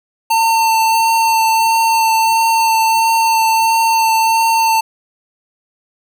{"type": "tone with vibrato", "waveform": "square", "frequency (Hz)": 900, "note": "A5", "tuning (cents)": 39, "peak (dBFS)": -11, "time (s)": [0.3, 4.81], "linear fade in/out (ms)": 10, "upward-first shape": "triangle", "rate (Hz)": 1.5, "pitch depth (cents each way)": 15, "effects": []}